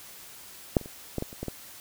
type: clicks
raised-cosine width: 2 ms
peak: -6 / -28 / -28 / -15 / -17 / -30 / -19 / -18 dBFS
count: 8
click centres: 0.768 / 0.813 / 0.859 / 1.183 / 1.224 / 1.329 / 1.43 / 1.483 s
effects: white hiss -47 dBFS RMS until 1.8 s